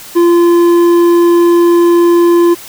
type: tone with hard clipping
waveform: triangle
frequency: 344.1 Hz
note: F4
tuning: 26 cents flat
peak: -6 dBFS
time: 0.15-2.55 s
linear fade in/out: 20 ms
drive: 10 dB
effects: white hiss -31 dBFS RMS until 2.68 s